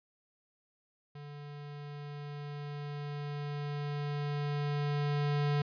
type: tone with level ramp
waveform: square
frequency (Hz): 145.6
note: D3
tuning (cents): -15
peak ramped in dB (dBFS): -45 to -28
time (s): 1.15-5.62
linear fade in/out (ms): 5
effects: resampled to 11025 Hz